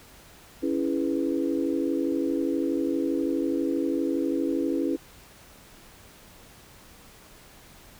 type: chord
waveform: sine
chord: C# minor seventh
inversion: none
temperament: equal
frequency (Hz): 277.2 / 329.6 / 415.3 / 493.9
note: C#4 / E4 / G#4 / B4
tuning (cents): 0 / 0 / 0 / 0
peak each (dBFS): -27 / -27 / -33 / -33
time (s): 0.62-4.97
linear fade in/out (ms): 20
effects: pink hiss -51 dBFS RMS until 7.99 s

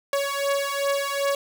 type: beating tone pair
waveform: sawtooth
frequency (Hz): 558 / 560.6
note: C#5 / C#5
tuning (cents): +11 / +19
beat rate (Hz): 2.6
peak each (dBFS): -22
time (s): 0.13-1.35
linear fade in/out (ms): 2
effects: none

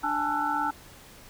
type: tone cluster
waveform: sine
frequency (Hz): 295.5 / 822 / 880 / 1337 / 1480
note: D4 / G#5 / A5 / E6 / F#6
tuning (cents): +11 / -18 / 0 / +24 / 0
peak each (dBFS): -35 / -33 / -28 / -30 / -35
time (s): 0.03-0.71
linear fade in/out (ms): 10
effects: pink hiss -50 dBFS RMS until 1.29 s

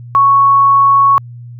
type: tone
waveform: sine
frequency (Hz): 1108.7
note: C#6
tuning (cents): 0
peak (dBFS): -5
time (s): 0.15-1.18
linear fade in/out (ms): 0
effects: added 120 Hz sine -28 dBFS peak until 1.59 s

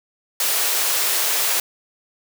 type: high-pass noise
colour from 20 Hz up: white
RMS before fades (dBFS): -20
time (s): 0.4-1.6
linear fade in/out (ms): 2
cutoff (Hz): 390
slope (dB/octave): 24
effects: none

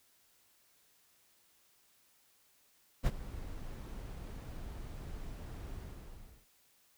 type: noise with ADSR envelope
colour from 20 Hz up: brown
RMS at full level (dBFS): -27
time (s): 3.03-6.47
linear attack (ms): 37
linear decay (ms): 37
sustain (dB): -17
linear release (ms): 720
effects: white hiss -69 dBFS RMS until 6.97 s

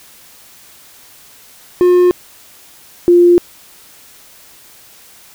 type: tone pair in turn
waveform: triangle / sine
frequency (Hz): 357.9 / 349.7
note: F4 / F4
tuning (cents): +42 / +2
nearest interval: unison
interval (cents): 40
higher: first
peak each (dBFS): -4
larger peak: neither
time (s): 1.81-2.11 / 3.08-3.38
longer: neither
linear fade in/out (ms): 0
effects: white hiss -42 dBFS RMS until 5.34 s

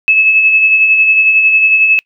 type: tone with tremolo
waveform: sine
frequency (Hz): 2598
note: E7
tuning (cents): -26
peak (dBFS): -4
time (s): 0.08-1.99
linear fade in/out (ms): 0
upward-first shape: sine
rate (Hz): 11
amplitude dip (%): 40
effects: noise-tail reverb RT60 0.1 s tail -26 dB re dry

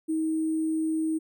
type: tone with sample-and-hold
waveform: sine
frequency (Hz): 317.1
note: D#4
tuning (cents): +33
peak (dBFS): -24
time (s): 0.08-1.19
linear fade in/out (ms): 20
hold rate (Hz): 8820
effects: none

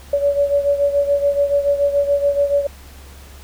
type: beating tone pair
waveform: sine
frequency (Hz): 567 / 574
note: C#5 / D5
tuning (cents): +39 / -40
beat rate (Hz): 7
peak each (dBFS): -15 / -20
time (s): 0.13-2.67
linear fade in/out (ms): 5
effects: added 69 Hz sine -38 dBFS peak until 3.43 s + pink hiss -44 dBFS RMS until 3.43 s

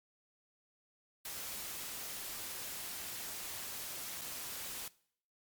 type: noise with dropouts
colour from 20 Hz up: white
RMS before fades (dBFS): -43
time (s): 1.25-4.88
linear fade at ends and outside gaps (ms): 2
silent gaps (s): 4.212-4.216
effects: noise-tail reverb RT60 0.6 s tail -21 dB re dry + MP3 96 kbps

